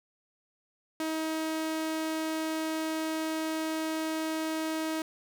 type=tone; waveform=sawtooth; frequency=317.4 Hz; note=D#4; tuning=35 cents sharp; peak=-26 dBFS; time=1-5.02 s; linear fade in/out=2 ms; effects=none